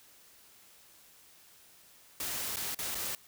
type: noise with dropouts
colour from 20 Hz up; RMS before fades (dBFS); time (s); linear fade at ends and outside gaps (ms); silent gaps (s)
white; -36; 2.2-3.15; 2; 2.56-2.568 / 2.747-2.788 / 2.947-2.952
effects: white hiss -59 dBFS RMS until 3.27 s